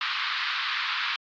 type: band-pass noise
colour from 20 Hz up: pink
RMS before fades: -29 dBFS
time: 0.01-1.16 s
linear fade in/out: 2 ms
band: 1100 to 4400 Hz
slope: 48 dB/octave
effects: AAC 48 kbps